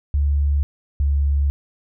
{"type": "tone pair in turn", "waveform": "sine", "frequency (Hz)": [71.6, 70.78], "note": ["D2", "C#2"], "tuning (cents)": [-43, 37], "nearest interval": "unison", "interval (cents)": 20, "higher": "first", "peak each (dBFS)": -15, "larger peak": "neither", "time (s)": [[0.14, 0.63], [1, 1.5]], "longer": "second", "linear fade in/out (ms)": 0, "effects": []}